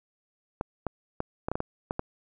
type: clicks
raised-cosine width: 1 ms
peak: -15 dBFS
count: 9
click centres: 0.611 / 0.867 / 1.204 / 1.485 / 1.516 / 1.555 / 1.604 / 1.909 / 1.994 s
effects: none